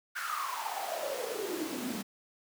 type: noise with high-pass filter sweep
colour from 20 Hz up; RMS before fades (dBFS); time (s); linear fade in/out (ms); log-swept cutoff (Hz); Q
pink; -36; 0.15-2.03; 20; 1500 to 210; 8.8
effects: none